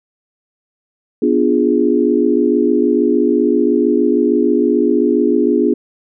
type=chord; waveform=sine; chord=B diminished seventh; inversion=none; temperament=equal; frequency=246.9 / 293.7 / 349.2 / 415.3 Hz; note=B3 / D4 / F4 / Ab4; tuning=0 / 0 / 0 / 0 cents; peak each=-16 dBFS; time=1.22-5.74 s; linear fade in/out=5 ms; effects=none